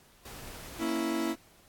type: noise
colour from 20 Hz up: pink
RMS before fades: -45 dBFS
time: 0.25-0.84 s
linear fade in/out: 5 ms
type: chord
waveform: 40% pulse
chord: A# diminished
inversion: none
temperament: equal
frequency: 233.1 / 277.2 / 329.6 Hz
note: A#3 / C#4 / E4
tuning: 0 / 0 / 0 cents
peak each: -34 / -35 / -30 dBFS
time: 0.78-1.36 s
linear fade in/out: 50 ms
effects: pink hiss -60 dBFS RMS until 1.68 s + AAC 64 kbps